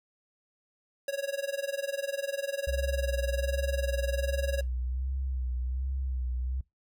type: tone with tremolo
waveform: square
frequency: 554.4 Hz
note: C#5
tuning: in tune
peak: -27 dBFS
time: 1.08-4.61 s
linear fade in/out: 2 ms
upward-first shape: triangle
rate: 20 Hz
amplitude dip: 100%
type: tone with vibrato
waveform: sine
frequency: 64.1 Hz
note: C2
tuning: 35 cents flat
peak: -29 dBFS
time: 2.67-6.61 s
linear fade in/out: 5 ms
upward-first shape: sine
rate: 1.3 Hz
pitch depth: 63 cents each way
effects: noise-tail reverb RT60 0.2 s tail -23 dB re dry